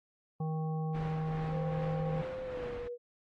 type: harmonic tone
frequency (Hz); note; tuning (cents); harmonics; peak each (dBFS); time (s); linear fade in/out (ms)
157.7; D#3; +24; 1 / 3 / 5 / 7; -32 / -43 / -43 / -51; 0.4-2.22; 5
type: noise with tremolo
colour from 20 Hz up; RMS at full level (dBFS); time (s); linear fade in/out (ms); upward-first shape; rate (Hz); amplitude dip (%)
pink; -42; 0.94-2.88; 10; triangle; 2.5; 45
type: tone with pitch glide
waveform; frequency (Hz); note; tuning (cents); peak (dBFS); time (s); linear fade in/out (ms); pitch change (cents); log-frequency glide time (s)
sine; 518 to 483.3; C5 to B4; -17 to -38; -37; 1.5-2.98; 50; -121; 2.44-2.69
effects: low-pass 2000 Hz 12 dB/octave + AAC 32 kbps